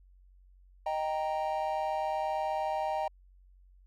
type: chord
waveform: triangle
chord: Eb major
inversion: none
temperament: equal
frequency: 622.3 / 784 / 932.3 Hz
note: Eb5 / G5 / Bb5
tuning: 0 / 0 / 0 cents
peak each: -32 / -31 / -34 dBFS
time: 0.86-3.08 s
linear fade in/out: 5 ms
effects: added 46 Hz sine -56 dBFS peak until 3.86 s